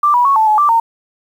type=tone with pitch steps; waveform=sine; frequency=1178 / 973 / 1107 / 877 / 854 / 1174 / 916 Hz; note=D6 / B5 / C#6 / A5 / G#5 / D6 / A#5; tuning=+5 / -26 / -3 / -6 / +48 / -1 / -31 cents; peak=-8 dBFS; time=0.03-0.8 s; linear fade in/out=5 ms; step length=110 ms; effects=7-bit